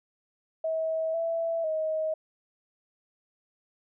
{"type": "tone with pitch steps", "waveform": "sine", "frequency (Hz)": [643, 663, 630], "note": ["E5", "E5", "D#5"], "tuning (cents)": [-43, 10, 21], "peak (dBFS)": -26, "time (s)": [0.64, 2.14], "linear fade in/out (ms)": 5, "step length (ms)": 500, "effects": []}